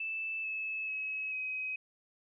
sine tone with pitch steps, 2637 / 2601 / 2565 / 2530 Hz, E7 / E7 / E7 / D#7, 0 / -24 / -48 / +28 cents, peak -34 dBFS, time 0-1.76 s, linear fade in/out 5 ms, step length 440 ms, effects none

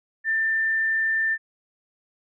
sine tone, 1786 Hz, A6, 25 cents sharp, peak -20 dBFS, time 0.24-1.38 s, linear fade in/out 50 ms, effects none

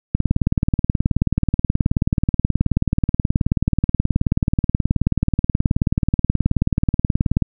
click train, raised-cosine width 5 ms, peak -3 dBFS, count 137, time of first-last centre 0.15-7.423 s, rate 18.7 Hz, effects none

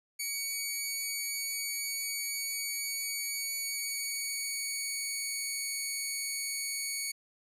10% pulse tone with pitch glide, 2251 to 2232 Hz, C#7 to C#7, +26 to +11 cents, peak -24 dBFS, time 0.19-7.12 s, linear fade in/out 10 ms, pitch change -15 cents, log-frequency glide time 3.44-5.71 s, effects resampled to 32000 Hz

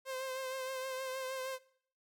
sawtooth tone with vibrato, 523.3 Hz, C5, in tune, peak -34 dBFS, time 0.05-1.59 s, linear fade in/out 50 ms, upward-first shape triangle, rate 6.4 Hz, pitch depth 36 cents each way, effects noise-tail reverb RT60 0.6 s tail -21 dB re dry

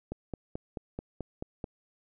click train, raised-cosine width 2 ms, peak -22 dBFS, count 8, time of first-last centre 0.12-1.642 s, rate 4.6 Hz, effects none

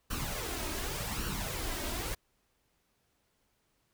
pink noise with flanger, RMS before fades -36 dBFS, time 0.1-2.15 s, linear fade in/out 10 ms, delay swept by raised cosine 0.69 to 3.19 ms, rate 0.87 Hz, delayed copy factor +0.6, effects pink hiss -75 dBFS RMS until 3.93 s

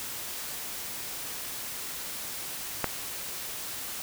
click, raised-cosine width 0.5 ms, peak -10 dBFS, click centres 2.843 s, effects white hiss -37 dBFS RMS until 4.02 s

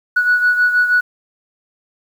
sine beating tone pair, 1469 / 1475.3 Hz, F#6 / F#6, -13 / -5 cents, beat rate 6.3 Hz, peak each -11 / -18 dBFS, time 0.16-1.01 s, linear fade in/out 10 ms, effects tanh soft clip ceiling -6 dBFS + 7-bit

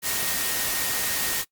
sine tone in noise, 1860 Hz, A#6, 4 cents flat, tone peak -36 dBFS, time 0.02-1.45 s, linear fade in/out 50 ms, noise white, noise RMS -26 dBFS, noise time 0.02-1.45 s, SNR -13 dB, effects noise-tail reverb RT60 0.1 s tail -21 dB re dry + Opus 48 kbps

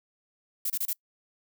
violet noise bursts, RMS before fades -29 dBFS, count 4, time 0.65-0.931 s, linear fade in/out 5 ms, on 50 ms, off 27 ms, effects noise-tail reverb RT60 0.1 s tail -25 dB re dry

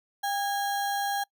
sine tone with sample-and-hold, 800 Hz, G5, 35 cents sharp, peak -26 dBFS, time 0.23-1.24 s, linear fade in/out 10 ms, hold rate 2450 Hz, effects noise-tail reverb RT60 0.1 s tail -25 dB re dry

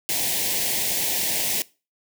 white band-stop noise, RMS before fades -24 dBFS, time 0.09-1.62 s, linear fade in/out 0 ms, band 910 to 1800 Hz, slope 48 dB/octave, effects noise-tail reverb RT60 0.3 s tail -21 dB re dry + high-pass 100 Hz 12 dB/octave

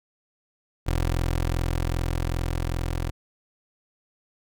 20% pulse tone with level ramp, 42.54 Hz, F1, 45 cents flat, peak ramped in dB -17 to -21 dBFS, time 0.86-3.11 s, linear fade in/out 20 ms, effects none

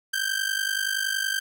sawtooth ring-modulated tone, 1568 Hz, G6, in tune, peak -18 dBFS, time 0.13-1.4 s, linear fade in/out 10 ms, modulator 25.3 Hz, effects none

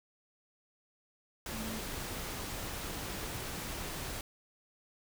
sine tone in noise, 220 Hz, A3, in tune, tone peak -40 dBFS, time 1.53-1.79 s, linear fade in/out 2 ms, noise pink, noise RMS -40 dBFS, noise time 1.46-4.21 s, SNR -3 dB, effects none

